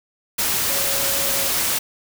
sine tone in noise, 553 Hz, C#5, 4 cents flat, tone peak -31 dBFS, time 0.69-1.49 s, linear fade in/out 10 ms, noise white, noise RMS -21 dBFS, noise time 0.38-1.79 s, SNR -13 dB, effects none

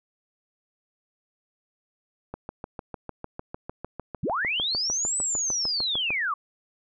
click train, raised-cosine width 1 ms, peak -20 dBFS, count 26, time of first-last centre 2.34-6.105 s, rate 6.64 Hz
sine linear two-way sweep, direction up then down, 83.8 to 8080 to 1086 Hz, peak -24 dBFS, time 4.23-6.34 s, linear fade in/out 5 ms, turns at 5.18 s
effects none

